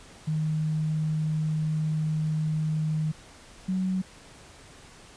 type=tone pair in turn; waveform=sine; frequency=155.56 / 186.55 Hz; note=D#3 / F#3; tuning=0 / +14 cents; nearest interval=minor third; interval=314 cents; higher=second; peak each=-24 dBFS; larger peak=neither; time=0.27-3.12 / 3.68-4.02 s; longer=first; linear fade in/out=10 ms; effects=pink hiss -50 dBFS RMS until 5.16 s + resampled to 22050 Hz